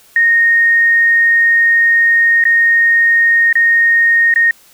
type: tone with dropouts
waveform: sine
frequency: 1854 Hz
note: A#6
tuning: 10 cents flat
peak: -7 dBFS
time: 0.16-4.51 s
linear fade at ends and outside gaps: 2 ms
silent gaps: 2.44-2.452 / 3.528-3.554 / 4.34-4.359 s
effects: white hiss -46 dBFS RMS until 4.73 s